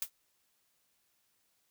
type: noise with exponential decay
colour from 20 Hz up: blue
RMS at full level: -30 dBFS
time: 0.02-0.1 s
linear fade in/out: 2 ms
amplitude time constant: 17 ms
effects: white hiss -75 dBFS RMS until 1.7 s